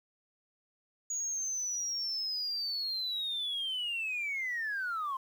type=linear sweep; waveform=sine; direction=down; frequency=6760 to 1034 Hz; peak=-31 dBFS; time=1.1-5.17 s; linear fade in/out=5 ms; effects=tanh soft clip ceiling -28 dBFS + 10-bit